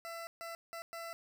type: tone bursts at uneven times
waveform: 20% pulse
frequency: 670 Hz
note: E5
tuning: 28 cents sharp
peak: -37 dBFS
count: 4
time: 0.05-0.27 / 0.41-0.55 / 0.73-0.82 / 0.93-1.13 s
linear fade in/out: 0 ms
effects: none